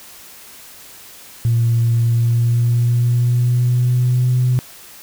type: tone with pitch glide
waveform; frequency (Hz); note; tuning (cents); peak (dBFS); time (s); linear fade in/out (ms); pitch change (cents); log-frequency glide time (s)
sine; 116.54 to 125.63; A#2 to B2; 0 to +30; -11; 1.45-4.59; 0; +130; 2.04-4.3
effects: tanh soft clip ceiling -8 dBFS + white hiss -40 dBFS RMS until 5.02 s